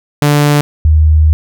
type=tone pair in turn; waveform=sawtooth / sine; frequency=146.5 / 77.61 Hz; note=D3 / D#2; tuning=-4 / -4 cents; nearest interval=major seventh; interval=1100 cents; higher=first; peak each=-3 / -4 dBFS; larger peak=first; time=0.22-0.61 / 0.85-1.33 s; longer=second; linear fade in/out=0 ms; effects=none